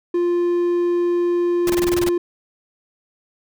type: tone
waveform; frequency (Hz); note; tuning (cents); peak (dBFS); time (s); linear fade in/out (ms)
triangle; 349.2; F4; 0; -14; 0.14-2.18; 5
type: noise bursts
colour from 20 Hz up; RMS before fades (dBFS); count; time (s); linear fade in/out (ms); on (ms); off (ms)
pink; -25; 9; 1.67-2.09; 2; 28; 21
effects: none